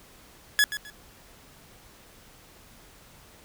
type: tone with echo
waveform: sawtooth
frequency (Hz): 1691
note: G#6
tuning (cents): +31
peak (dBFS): -14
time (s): 0.59-0.64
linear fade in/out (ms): 0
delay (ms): 130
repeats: 2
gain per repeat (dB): -12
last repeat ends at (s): 0.9
effects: pink hiss -53 dBFS RMS until 3.44 s